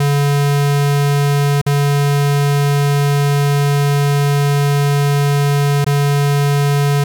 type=tone with dropouts; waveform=square; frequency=142.8 Hz; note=D3; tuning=48 cents flat; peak=-12 dBFS; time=0-7.04 s; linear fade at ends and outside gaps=5 ms; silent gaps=1.615-1.663 / 5.845-5.864 s; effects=none